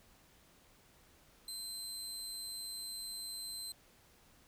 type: tone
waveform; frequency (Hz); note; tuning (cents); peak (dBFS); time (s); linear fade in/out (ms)
25% pulse; 4100; C8; -36; -37; 1.48-3.72; 2
effects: pink hiss -65 dBFS RMS until 4.47 s